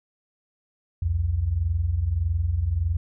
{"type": "tone pair together", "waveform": "sine", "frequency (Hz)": [64.7, 86.36], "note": ["C2", "F2"], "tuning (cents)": [-19, -19], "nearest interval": "perfect fourth", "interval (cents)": 500, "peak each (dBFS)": [-27, -22], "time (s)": [1.02, 2.97], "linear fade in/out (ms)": 5, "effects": []}